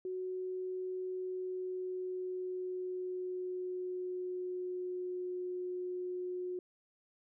sine tone with pitch glide, 370 to 362.2 Hz, F#4 to F#4, 0 to -37 cents, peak -36 dBFS, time 0.05-6.59 s, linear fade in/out 2 ms, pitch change -37 cents, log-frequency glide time 1.08-5.4 s, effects none

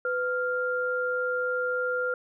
sine tone pair together, 500.3 / 1396.9 Hz, B4 / F6, +22 / 0 cents, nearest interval octave + tritone, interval 1778 cents, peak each -28 dBFS, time 0.05-2.14 s, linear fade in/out 2 ms, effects none

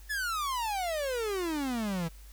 45% pulse exponential sweep, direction down, 1760 to 159.4 Hz, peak -30 dBFS, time 0.09-2.09 s, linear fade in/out 20 ms, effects added 50 Hz sine -47 dBFS peak until 2.32 s + white hiss -58 dBFS RMS until 2.32 s

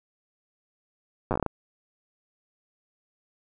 slowing click train, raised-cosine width 1 ms, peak -12 dBFS, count 9, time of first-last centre 1.31-1.463 s, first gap 8 ms, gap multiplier 1.24, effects none

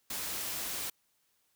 white noise, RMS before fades -37 dBFS, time 0.1-0.9 s, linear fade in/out 5 ms, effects white hiss -74 dBFS RMS until 1.55 s

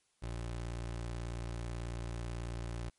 25% pulse tone, 58.27 Hz, A#1, in tune, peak -34 dBFS, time 0.22-2.9 s, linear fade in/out 10 ms, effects white hiss -75 dBFS RMS until 2.98 s + MP3 48 kbps

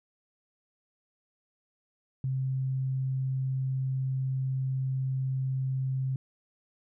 sine tone, 132 Hz, C3, 16 cents sharp, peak -27 dBFS, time 2.24-6.16 s, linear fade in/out 2 ms, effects none

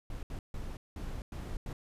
brown noise bursts at uneven times, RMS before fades -39 dBFS, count 6, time 0.1-0.23 / 0.3-0.39 / 0.54-0.77 / 0.96-1.22 / 1.32-1.57 / 1.66-1.73 s, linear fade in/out 2 ms, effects resampled to 32000 Hz

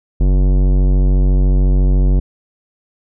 sine tone with tanh clipping, 47 Hz, F#1, 28 cents sharp, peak -11 dBFS, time 0.2-2.2 s, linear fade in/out 10 ms, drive 17 dB, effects none

